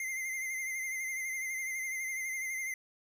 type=tone with vibrato; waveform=square; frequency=2084 Hz; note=C7; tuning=7 cents flat; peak=-35 dBFS; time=0-2.74 s; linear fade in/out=2 ms; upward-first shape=sine; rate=12 Hz; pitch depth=39 cents each way; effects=none